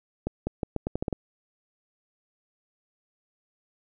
accelerating click train, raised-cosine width 2 ms, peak -14 dBFS, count 9, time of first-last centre 0.27-1.128 s, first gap 200 ms, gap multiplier 0.81, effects none

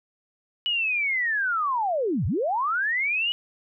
sine linear two-way sweep, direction down then up, 2960 to 73.42 to 2960 Hz, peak -22 dBFS, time 0.66-3.32 s, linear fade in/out 0 ms, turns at 2.26 s, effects none

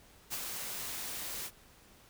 white noise with ADSR envelope, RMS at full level -36 dBFS, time 0.3-1.51 s, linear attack 32 ms, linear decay 49 ms, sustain -4 dB, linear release 57 ms, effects pink hiss -60 dBFS RMS until 2.09 s

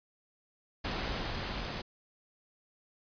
pink noise with level ramp, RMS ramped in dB -34 to -38 dBFS, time 0.84-1.82 s, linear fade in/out 10 ms, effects resampled to 11025 Hz

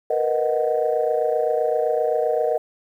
sine chord, B major seventh, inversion third, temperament equal, 466.2 / 493.9 / 622.3 / 740 Hz, A#4 / B4 / D#5 / F#5, 0 / 0 / 0 / 0 cents, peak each -22 / -25 / -22 / -26 dBFS, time 0.1-2.58 s, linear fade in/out 5 ms, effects tanh soft clip ceiling -9 dBFS + 9-bit

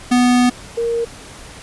square / sine tone pair in turn, 246.9 / 466.1 Hz, B3 / A#4, 0 / 0 cents, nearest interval major seventh, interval 1100 cents, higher second, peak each -11 / -16 dBFS, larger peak first, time 0.11-0.5 / 0.77-1.05 s, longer first, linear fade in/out 10 ms, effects pink hiss -37 dBFS RMS until 1.62 s + resampled to 24000 Hz

